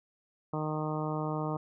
harmonic tone, 154 Hz, D#3, 17 cents flat, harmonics 1 / 2 / 3 / 4 / 5 / 6 / 7 / 8, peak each -34 / -37 / -39 / -40 / -41 / -42 / -42 / -43 dBFS, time 0.53-1.57 s, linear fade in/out 5 ms, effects none

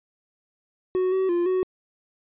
triangle tone with pitch steps, 369.7 / 378.9 / 347.5 / 371.4 Hz, F#4 / F#4 / F4 / F#4, -1 / +41 / -9 / +7 cents, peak -18 dBFS, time 0.95-1.63 s, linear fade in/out 0 ms, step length 170 ms, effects resampled to 8000 Hz

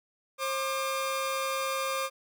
sawtooth tone pair together, 534 / 1198.8 Hz, C5 / D6, +35 / +35 cents, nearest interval octave + major second, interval 1400 cents, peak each -28 dBFS, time 0.38-2.1 s, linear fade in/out 50 ms, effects none

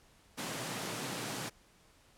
pink high-pass noise, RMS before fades -39 dBFS, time 0.37-1.5 s, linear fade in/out 20 ms, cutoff 110 Hz, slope 96 dB/octave, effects pink hiss -64 dBFS RMS until 2.17 s + low-pass 11000 Hz 12 dB/octave

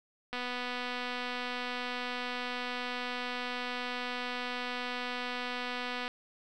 click train, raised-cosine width 0.3 ms, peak -21 dBFS, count 1421, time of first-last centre 0.33-6.079 s, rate 247 Hz, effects none

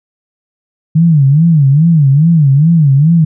sine tone with vibrato, 151.4 Hz, D#3, 47 cents flat, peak -4 dBFS, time 0.95-3.25 s, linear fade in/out 10 ms, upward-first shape sine, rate 2.4 Hz, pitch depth 200 cents each way, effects none

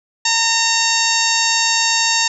harmonic tone with a mistuned harmonic, 913 Hz, A#5, 36 cents flat, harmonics 1 / 2 / 3 / 4 / 5 / 6 / 7 / 8, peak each -22 / -22 / -22 / -22 / -22 / -22 / -22 / -22 dBFS, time 0.25-2.28 s, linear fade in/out 5 ms, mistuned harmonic 4, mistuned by +38 cents, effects none

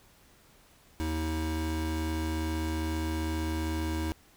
square tone pair together, 78.86 / 319 Hz, D#2 / D#4, +24 / +43 cents, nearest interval 2 octaves, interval 2419 cents, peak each -32 / -34 dBFS, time 1-4.12 s, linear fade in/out 0 ms, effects pink hiss -60 dBFS RMS until 4.36 s

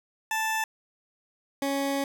20% pulse tone pair in turn, 880 / 277.2 Hz, A5 / C#4, 0 / 0 cents, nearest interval octave + minor sixth, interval 2000 cents, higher first, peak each -21 dBFS, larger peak neither, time 0.31-0.64 / 1.62-2.04 s, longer second, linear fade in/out 2 ms, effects none

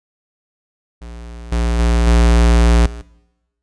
square tone with level steps, 58.27 Hz, A#1, in tune, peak -31 / -15 / -12 / -9 / -28 dBFS, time 1.01-3.02 s, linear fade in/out 10 ms, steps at 1.52 / 1.79 / 2.07 / 2.86 s, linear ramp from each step 2 ms, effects noise-tail reverb RT60 1.0 s tail -24 dB re dry + resampled to 22050 Hz

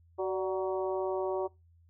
harmonic tone with a mistuned harmonic, 187.6 Hz, F#3, 24 cents sharp, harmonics 2 / 3 / 4 / 5 / 6, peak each -31 / -35 / -39 / -40 / -44 dBFS, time 0.18-1.48 s, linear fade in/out 20 ms, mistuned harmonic 3, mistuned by +55 cents, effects noise-tail reverb RT60 0.2 s tail -21 dB re dry + added 84 Hz sine -59 dBFS peak until 1.89 s

